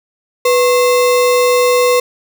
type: tone with sample-and-hold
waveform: sine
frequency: 493.9 Hz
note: B4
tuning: in tune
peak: -8 dBFS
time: 0.45-2 s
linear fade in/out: 5 ms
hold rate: 1575 Hz
effects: none